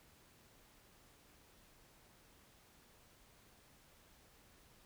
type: silence
effects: pink hiss -66 dBFS RMS until 4.85 s